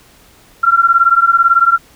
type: beating tone pair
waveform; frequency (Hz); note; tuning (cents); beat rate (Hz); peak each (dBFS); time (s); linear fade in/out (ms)
sine; 1360 / 1378; F6 / F6; -46 / -24; 18; -10; 0.63-1.78; 10
effects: pink hiss -46 dBFS RMS until 1.95 s